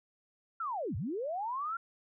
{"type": "linear two-way sweep", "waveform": "sine", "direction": "down then up", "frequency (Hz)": [1396.9, 76.2, 1396.9], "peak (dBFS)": -33, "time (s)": [0.6, 1.77], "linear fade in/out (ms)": 5, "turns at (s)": 0.96, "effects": []}